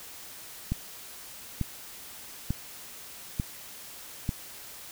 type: click train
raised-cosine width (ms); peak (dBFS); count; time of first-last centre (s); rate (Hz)
5; -15; 5; 0.72-4.291; 1.12
effects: white hiss -45 dBFS RMS until 4.91 s